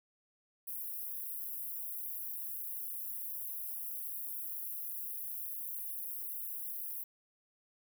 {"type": "high-pass noise", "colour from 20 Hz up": "white", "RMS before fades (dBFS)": -41, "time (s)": [0.67, 7.04], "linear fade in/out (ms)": 10, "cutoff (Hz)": 11000, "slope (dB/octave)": 48, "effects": []}